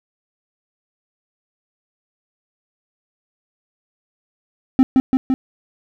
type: tone with echo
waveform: triangle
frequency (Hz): 261.6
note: C4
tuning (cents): 0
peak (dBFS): -5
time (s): 4.79-4.83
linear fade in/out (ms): 0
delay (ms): 170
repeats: 3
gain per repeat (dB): -2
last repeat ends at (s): 5.34
effects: none